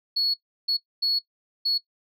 sine tone bursts at uneven times, 4371 Hz, C#8, 25 cents flat, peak -20 dBFS, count 4, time 0.16-0.34 / 0.68-0.77 / 1.02-1.19 / 1.65-1.78 s, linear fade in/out 10 ms, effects noise-tail reverb RT60 0.1 s tail -19 dB re dry + tanh soft clip ceiling -17 dBFS

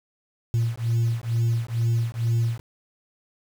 sine beating tone pair, 114.9 / 117.1 Hz, A#2 / A#2, -25 / +8 cents, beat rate 2.2 Hz, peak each -22 / -22 dBFS, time 0.54-2.6 s, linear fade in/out 0 ms, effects tanh soft clip ceiling -17 dBFS + 7-bit

